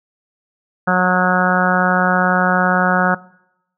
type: harmonic tone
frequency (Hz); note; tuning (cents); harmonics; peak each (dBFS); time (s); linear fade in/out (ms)
182.4; F#3; -24; 1 / 2 / 3 / 4 / 5 / 6 / 7 / 8 / 9; -17 / -28 / -21 / -20 / -23 / -27 / -20 / -19 / -25; 0.87-3.15; 10
effects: noise-tail reverb RT60 0.8 s tail -21 dB re dry